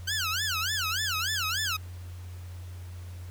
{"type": "tone with vibrato", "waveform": "15% pulse", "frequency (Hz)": 1488, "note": "F#6", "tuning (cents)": 9, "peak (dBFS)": -21, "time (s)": [0.07, 1.77], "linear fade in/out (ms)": 10, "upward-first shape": "sine", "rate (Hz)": 3.4, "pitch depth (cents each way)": 290, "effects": ["added 89 Hz sine -38 dBFS peak until 3.3 s", "pink hiss -54 dBFS RMS until 3.3 s"]}